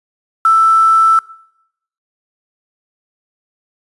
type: tone with quantisation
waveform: sine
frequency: 1324 Hz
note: E6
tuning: 7 cents sharp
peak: -6 dBFS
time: 0.45-1.19 s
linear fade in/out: 2 ms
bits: 5
effects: noise-tail reverb RT60 0.8 s tail -22 dB re dry + resampled to 24000 Hz